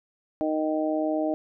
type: harmonic tone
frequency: 155.4 Hz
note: D#3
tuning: 2 cents flat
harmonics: 2 / 3 / 4 / 5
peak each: -26 / -35 / -27 / -34 dBFS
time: 0.41-1.34 s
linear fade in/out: 0 ms
effects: none